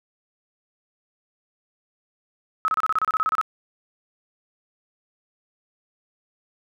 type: tone bursts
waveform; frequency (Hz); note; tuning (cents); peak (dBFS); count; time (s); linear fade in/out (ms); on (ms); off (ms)
sine; 1285; E6; -45; -18; 13; 2.65-3.413; 0; 31; 30
effects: none